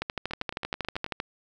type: two click trains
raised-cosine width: 0.3 ms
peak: -20 / -13 dBFS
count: 8 / 16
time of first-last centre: 0.31-1.063 / 0.02-1.201 s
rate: 9.29 / 12.7 Hz
effects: none